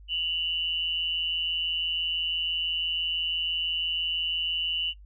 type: tone pair together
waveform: sine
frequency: 2794 / 2960 Hz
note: F7 / F#7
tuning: 0 / 0 cents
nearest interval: minor second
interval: 100 cents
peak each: -31 / -27 dBFS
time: 0.08-4.94 s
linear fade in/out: 50 ms
effects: noise-tail reverb RT60 0.1 s tail -22 dB re dry + added 50 Hz sine -46 dBFS peak until 5.05 s